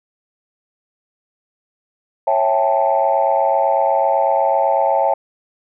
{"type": "chord", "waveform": "sine", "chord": "A dominant seventh", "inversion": "first", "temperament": "just", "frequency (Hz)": [550, 660, 792, 880], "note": ["C#5", "E5", "G5", "A5"], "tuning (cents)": [-14, 2, 18, 0], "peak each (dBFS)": -18, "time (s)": [2.27, 5.14], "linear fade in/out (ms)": 5, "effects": ["tanh soft clip ceiling -4 dBFS"]}